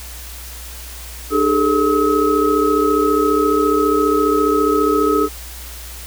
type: tone cluster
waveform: sine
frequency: 299.2 / 403.9 / 438.6 / 1279 Hz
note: D4 / G#4 / A4 / D#6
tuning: +32 / -48 / -6 / +47 cents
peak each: -18 dBFS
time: 1.3-5.29 s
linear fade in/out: 50 ms
effects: added 60 Hz sine -33 dBFS peak until 6.06 s + white hiss -35 dBFS RMS until 6.06 s